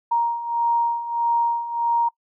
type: beating tone pair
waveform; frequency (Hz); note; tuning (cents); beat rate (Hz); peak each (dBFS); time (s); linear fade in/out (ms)
sine; 936 / 937.6; A#5 / A#5; +7 / +10; 1.6; -25 / -20; 0.11-2.09; 10
effects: noise-tail reverb RT60 0.1 s tail -24 dB re dry